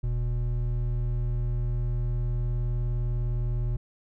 triangle tone pair together, 40.14 / 120.4 Hz, E1 / B2, -45 / -44 cents, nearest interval octave + perfect fifth, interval 1901 cents, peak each -25 / -25 dBFS, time 0.03-3.77 s, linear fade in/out 10 ms, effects none

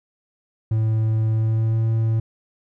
triangle tone with pitch glide, 110.3 to 112.29 Hz, A2 to A2, +5 to +36 cents, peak -15 dBFS, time 0.71-2.2 s, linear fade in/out 5 ms, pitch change +31 cents, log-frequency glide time 1.3-1.82 s, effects none

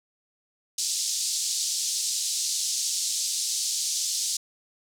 white band-pass noise, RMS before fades -28 dBFS, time 0.78-4.37 s, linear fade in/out 5 ms, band 4200 to 8000 Hz, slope 24 dB/octave, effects none

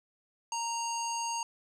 square tone with low-pass filter, 929 Hz, A#5, 6 cents flat, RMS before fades -34 dBFS, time 0.52-1.43 s, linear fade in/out 2 ms, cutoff 7100 Hz, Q 5.7, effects none

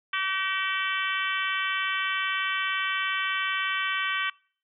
harmonic tone with a mistuned harmonic, 383.2 Hz, G4, 39 cents flat, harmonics 3 / 4 / 5 / 6 / 7 / 8 / 9, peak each -31 / -31 / -33 / -33 / -36 / -34 / -40 dBFS, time 0.13-4.3 s, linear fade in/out 5 ms, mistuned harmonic 5, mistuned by -16 cents, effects noise-tail reverb RT60 0.5 s tail -26 dB re dry

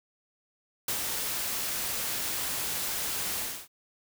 white noise with ADSR envelope, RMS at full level -29 dBFS, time 0.88-3.68 s, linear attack 4 ms, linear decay 82 ms, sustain -3 dB, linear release 280 ms, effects none

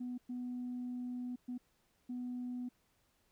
sine tone bursts at uneven times, 247.4 Hz, B3, 3 cents sharp, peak -37 dBFS, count 4, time 0-0.18 / 0.29-1.36 / 1.48-1.58 / 2.09-2.69 s, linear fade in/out 10 ms, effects tanh soft clip ceiling -35 dBFS + pink hiss -75 dBFS RMS until 3.31 s

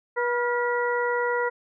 harmonic tone with a mistuned harmonic, 484.6 Hz, B4, 33 cents flat, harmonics 1 / 2 / 3 / 4, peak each -25 / -28 / -30 / -31 dBFS, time 0.16-1.5 s, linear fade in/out 20 ms, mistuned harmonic 3, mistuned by -48 cents, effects none

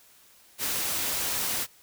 white noise, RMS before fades -29 dBFS, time 0.58-1.67 s, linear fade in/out 50 ms, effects white hiss -57 dBFS RMS until 1.82 s

